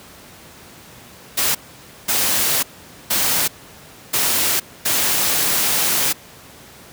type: noise bursts at uneven times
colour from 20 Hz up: white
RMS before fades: -18 dBFS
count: 5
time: 1.37-1.55 / 2.08-2.63 / 3.1-3.48 / 4.13-4.6 / 4.85-6.13 s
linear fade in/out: 10 ms
effects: pink hiss -42 dBFS RMS until 6.92 s + high-pass 80 Hz 12 dB/octave